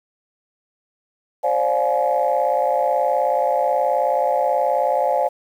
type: chord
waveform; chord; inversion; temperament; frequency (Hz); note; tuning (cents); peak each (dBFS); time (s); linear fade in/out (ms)
sine; D half-diminished seventh; third; just; 528.6 / 587.3 / 704.8 / 845.8; C5 / D5 / F5 / Ab5; +18 / 0 / +16 / +31; -21; 1.43-5.29; 20
effects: tanh soft clip ceiling -8 dBFS + 8-bit